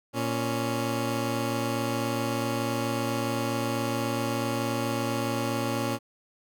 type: tone pair together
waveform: 15% pulse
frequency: 116.54 / 277.6 Hz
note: A#2 / C#4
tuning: 0 / +3 cents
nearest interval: octave + minor third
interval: 1503 cents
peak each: -23 dBFS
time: 0.13-5.99 s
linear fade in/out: 50 ms
effects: none